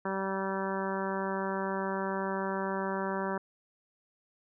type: harmonic tone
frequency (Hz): 193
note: G3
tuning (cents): -27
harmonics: 1 / 2 / 3 / 4 / 5 / 6 / 7 / 8 / 9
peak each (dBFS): -36 / -36 / -38 / -42 / -37 / -42 / -43 / -42 / -45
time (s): 0.05-3.38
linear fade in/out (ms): 5
effects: none